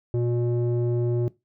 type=tone with low-pass filter; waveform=square; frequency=120 Hz; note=B2; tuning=49 cents flat; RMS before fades=-24 dBFS; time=0.14-1.28 s; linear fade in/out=0 ms; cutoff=430 Hz; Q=3; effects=noise-tail reverb RT60 0.2 s tail -19 dB re dry